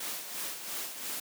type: noise with tremolo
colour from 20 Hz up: white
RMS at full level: -36 dBFS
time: 0-1.2 s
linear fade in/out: 5 ms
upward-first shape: sine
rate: 2.9 Hz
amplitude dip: 55%
effects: high-pass 200 Hz 12 dB/octave